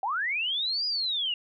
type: linear two-way sweep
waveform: sine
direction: up then down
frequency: 724 to 4961 to 2779 Hz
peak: -26 dBFS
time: 0.03-1.34 s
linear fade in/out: 2 ms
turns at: 0.86 s
effects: none